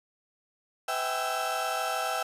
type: tone cluster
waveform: 35% pulse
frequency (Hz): 504 / 649 / 768 / 815 / 1330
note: B4 / E5 / G5 / G#5 / E6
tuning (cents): +35 / -27 / -36 / -33 / +15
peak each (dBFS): -38 / -33 / -31 / -36 / -32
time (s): 0.88-2.23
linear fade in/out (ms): 5
effects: resampled to 32000 Hz + 10-bit